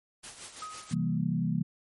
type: noise with tremolo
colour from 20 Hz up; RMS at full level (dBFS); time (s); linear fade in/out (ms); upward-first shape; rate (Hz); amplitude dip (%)
white; -42; 0.23-0.94; 10; sine; 6; 60
type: tone with exponential decay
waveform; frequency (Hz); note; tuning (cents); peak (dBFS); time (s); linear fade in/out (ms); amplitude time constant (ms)
sine; 1260; D#6; +21; -35; 0.62-1.18; 2; 120
type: chord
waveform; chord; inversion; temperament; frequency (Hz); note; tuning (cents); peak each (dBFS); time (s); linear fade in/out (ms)
sine; C dominant seventh; none; equal; 130.81 / 164.81 / 196 / 233.1; C3 / E3 / G3 / Bb3; 0 / 0 / 0 / 0; -34 / -29 / -33 / -33; 0.91-1.63; 10
effects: MP3 48 kbps